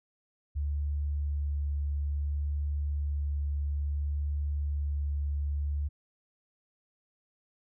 sine tone with vibrato, 72.4 Hz, D2, 24 cents flat, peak -28 dBFS, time 0.55-5.89 s, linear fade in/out 20 ms, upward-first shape sine, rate 0.59 Hz, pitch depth 9 cents each way, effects none

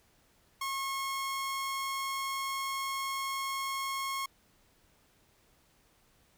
sawtooth tone, 1086 Hz, C#6, 36 cents flat, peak -29 dBFS, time 0.61-4.26 s, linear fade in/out 5 ms, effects pink hiss -67 dBFS RMS until 6.37 s

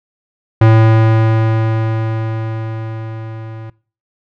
square tone with level ramp, 111.4 Hz, A2, 22 cents sharp, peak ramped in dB -5 to -28 dBFS, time 0.61-3.7 s, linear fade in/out 5 ms, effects noise-tail reverb RT60 0.4 s tail -22 dB re dry + low-pass 2000 Hz 12 dB/octave

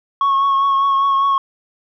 sine tone with vibrato, 1100 Hz, C#6, 14 cents flat, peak -10 dBFS, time 0.21-1.38 s, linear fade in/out 2 ms, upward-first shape triangle, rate 5 Hz, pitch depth 26 cents each way, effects tanh soft clip ceiling -11 dBFS

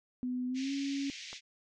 sine tone with pitch glide, 250.4 to 277.8 Hz, B3 to C#4, +24 to +4 cents, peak -32 dBFS, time 0.23-1.1 s, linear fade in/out 0 ms, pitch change +180 cents, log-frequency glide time 0.48-0.72 s
pink band-pass noise, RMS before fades -46 dBFS, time 0.54-1.41 s, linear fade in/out 50 ms, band 2000 to 6500 Hz, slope 48 dB/octave
click, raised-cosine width 0.5 ms, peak -31 dBFS, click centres 1.33 s
effects none

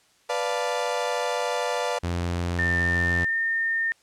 35% pulse chord, B half-diminished seventh, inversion none, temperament equal, 493.9 / 587.3 / 698.5 / 880 Hz, B4 / D5 / F5 / A5, 0 / 0 / 0 / 0 cents, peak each -27 / -28 / -29 / -30 dBFS, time 0.29-1.99 s, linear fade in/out 10 ms
sawtooth tone, 86.9 Hz, F2, 8 cents flat, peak -21 dBFS, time 2.03-3.25 s, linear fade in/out 10 ms
sine tone with pitch glide, 1799 to 1819.9 Hz, A6 to A#6, +38 to -42 cents, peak -22 dBFS, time 2.59-3.92 s, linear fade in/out 0 ms, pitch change +20 cents, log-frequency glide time 3.22-3.35 s
effects white hiss -61 dBFS RMS until 4.02 s + low-pass 8000 Hz 12 dB/octave

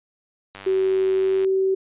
click train, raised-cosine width 0.3 ms, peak -22 dBFS, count 89, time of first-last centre 0.55-1.446 s, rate 98.2 Hz
sine tone with pitch glide, 380 to 382.6 Hz, F#4 to G4, +46 to -42 cents, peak -17 dBFS, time 0.66-1.75 s, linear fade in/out 10 ms, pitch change +12 cents, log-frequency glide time 1.14-1.39 s
effects resampled to 8000 Hz

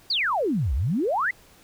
sine exponential two-way sweep, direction down then up, 4936 to 57.3 to 2122 Hz, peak -21 dBFS, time 0.1-1.31 s, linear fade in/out 5 ms, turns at 0.74 s, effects pink hiss -54 dBFS RMS until 1.63 s

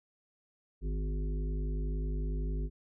harmonic tone with a mistuned harmonic, 51 Hz, G#1, 31 cents flat, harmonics 1 / 3 / 5 / 7 / 8, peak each -31 / -41 / -45 / -48 / -49 dBFS, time 0.81-2.7 s, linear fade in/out 50 ms, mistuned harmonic 5, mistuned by -36 cents, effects none

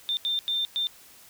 sine tone bursts at uneven times, 3592 Hz, A7, 35 cents sharp, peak -24 dBFS, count 4, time 0.09-0.17 / 0.25-0.39 / 0.48-0.65 / 0.76-0.87 s, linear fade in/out 0 ms, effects white hiss -52 dBFS RMS until 1.29 s

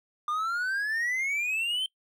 triangle exponential sweep, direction up, 1192 to 3138 Hz, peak -25 dBFS, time 0.28-1.86 s, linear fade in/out 2 ms, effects noise-tail reverb RT60 0.1 s tail -21 dB re dry

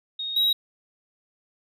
sine / triangle tone pair in turn, 3729 / 3829 Hz, A#7 / A#7, 0 / +46 cents, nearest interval unison, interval 46 cents, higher second, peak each -28 / -17 dBFS, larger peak second, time 0.19-0.36 / 0.36-0.53 s, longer neither, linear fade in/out 5 ms, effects none

